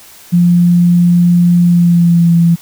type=tone with pitch glide; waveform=sine; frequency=174.61 to 169.15 Hz; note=F3 to E3; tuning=0 to +45 cents; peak=-5 dBFS; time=0.32-2.56 s; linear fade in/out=20 ms; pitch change=-55 cents; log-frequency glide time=1.63-2.34 s; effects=white hiss -38 dBFS RMS until 2.61 s